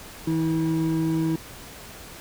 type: tone pair together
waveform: triangle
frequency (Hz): 161.4 / 322.6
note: E3 / E4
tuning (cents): -36 / -37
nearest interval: octave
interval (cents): 1199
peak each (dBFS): -23 / -21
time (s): 0.27-1.36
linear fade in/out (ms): 5
effects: pink hiss -42 dBFS RMS until 2.2 s